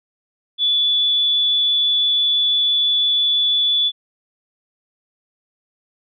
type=tone; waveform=sine; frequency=3451 Hz; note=A7; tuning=34 cents flat; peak=-14 dBFS; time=0.58-3.92 s; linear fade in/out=50 ms; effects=none